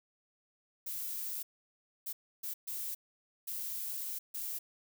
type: noise bursts at uneven times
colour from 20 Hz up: violet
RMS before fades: -39 dBFS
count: 6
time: 0.86-1.43 / 2.06-2.13 / 2.43-2.54 / 2.67-2.95 / 3.47-4.19 / 4.34-4.59 s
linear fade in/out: 10 ms
effects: none